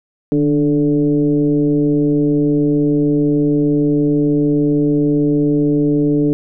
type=tone with frequency modulation; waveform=sine; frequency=293.7 Hz; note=D4; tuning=in tune; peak=-11 dBFS; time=0.32-6.33 s; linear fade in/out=0 ms; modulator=143 Hz; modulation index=0.94; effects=none